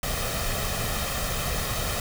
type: noise with comb filter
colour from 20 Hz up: pink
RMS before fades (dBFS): -28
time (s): 0.03-2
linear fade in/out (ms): 2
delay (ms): 1.6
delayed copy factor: +0.6
effects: none